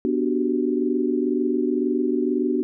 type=chord; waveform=sine; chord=G major seventh; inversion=first; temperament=equal; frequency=246.9 / 293.7 / 370 / 392 Hz; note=B3 / D4 / F#4 / G4; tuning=0 / 0 / 0 / 0 cents; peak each=-24 / -24 / -24 / -30 dBFS; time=0.05-2.63 s; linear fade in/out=0 ms; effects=none